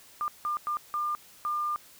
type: tone bursts at uneven times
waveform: sine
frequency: 1200 Hz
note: D6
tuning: 37 cents sharp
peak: -27 dBFS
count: 5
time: 0.21-0.28 / 0.45-0.57 / 0.67-0.77 / 0.94-1.15 / 1.45-1.76 s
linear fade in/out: 0 ms
effects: white hiss -54 dBFS RMS until 1.99 s